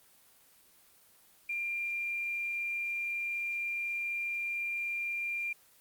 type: tone with quantisation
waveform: sine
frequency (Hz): 2388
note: D7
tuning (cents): +28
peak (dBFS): -32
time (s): 1.49-5.53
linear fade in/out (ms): 5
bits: 10
effects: white hiss -62 dBFS RMS until 5.8 s + Opus 24 kbps